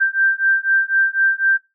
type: beating tone pair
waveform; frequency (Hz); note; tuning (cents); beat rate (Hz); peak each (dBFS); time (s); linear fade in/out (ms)
sine; 1570 / 1574; G6 / G6; +2 / +7; 4; -17; 0-1.58; 20
effects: noise-tail reverb RT60 0.2 s tail -17 dB re dry